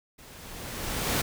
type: noise with level ramp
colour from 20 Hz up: pink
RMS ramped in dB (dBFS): -50 to -25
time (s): 0.18-1.22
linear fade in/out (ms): 10
effects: none